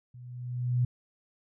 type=tone with level ramp; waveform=sine; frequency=123.5 Hz; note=B2; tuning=in tune; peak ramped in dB=-45 to -21 dBFS; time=0.14-0.85 s; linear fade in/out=5 ms; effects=none